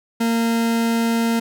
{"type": "tone", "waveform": "40% pulse", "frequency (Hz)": 230, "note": "A#3", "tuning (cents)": -23, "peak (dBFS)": -16, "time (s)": [0.2, 1.4], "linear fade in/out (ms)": 10, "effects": []}